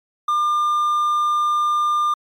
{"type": "tone", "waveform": "triangle", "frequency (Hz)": 1200, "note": "D6", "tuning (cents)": 37, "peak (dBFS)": -14, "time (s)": [0.28, 2.14], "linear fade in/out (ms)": 5, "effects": ["MP3 96 kbps"]}